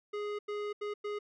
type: tone bursts at uneven times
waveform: square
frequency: 415.3 Hz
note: G#4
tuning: in tune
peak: -35 dBFS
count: 4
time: 0.13-0.39 / 0.48-0.73 / 0.81-0.94 / 1.04-1.19 s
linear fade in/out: 10 ms
effects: low-pass 3000 Hz 12 dB/octave